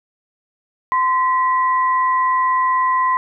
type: tone pair together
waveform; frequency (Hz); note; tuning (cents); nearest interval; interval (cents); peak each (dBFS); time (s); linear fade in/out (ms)
sine; 1030 / 1946.2; C6 / B6; -28 / -26; major seventh; 1102; -14 / -24; 0.92-3.17; 0
effects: none